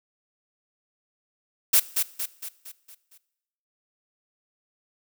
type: noise with echo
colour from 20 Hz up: blue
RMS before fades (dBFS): -17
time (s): 1.73-1.8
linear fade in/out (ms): 10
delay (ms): 230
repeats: 6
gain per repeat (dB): -6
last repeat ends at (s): 3.18
effects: noise-tail reverb RT60 0.9 s tail -19 dB re dry